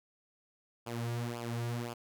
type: tone with flanger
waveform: sawtooth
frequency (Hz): 118.4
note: A#2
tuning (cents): +27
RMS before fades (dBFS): -37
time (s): 0.86-1.94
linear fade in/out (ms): 10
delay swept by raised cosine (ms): 0.5 to 3.9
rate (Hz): 1.9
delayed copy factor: -0.75
effects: none